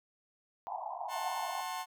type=band-pass noise; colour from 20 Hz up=pink; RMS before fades=-40 dBFS; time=0.67-1.61 s; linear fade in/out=0 ms; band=670 to 1000 Hz; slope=96 dB/octave
type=chord; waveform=40% pulse; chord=F# diminished; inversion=none; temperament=just; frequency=740 / 888 / 1065.6 Hz; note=F#5 / A5 / C6; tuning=0 / +16 / +31 cents; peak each=-40 dBFS; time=1.08-1.86 s; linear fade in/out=50 ms
effects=none